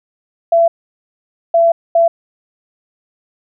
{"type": "tone bursts at uneven times", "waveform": "sine", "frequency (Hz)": 672, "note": "E5", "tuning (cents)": 33, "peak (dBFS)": -7, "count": 3, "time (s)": [[0.52, 0.68], [1.54, 1.72], [1.95, 2.08]], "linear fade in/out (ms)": 5, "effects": []}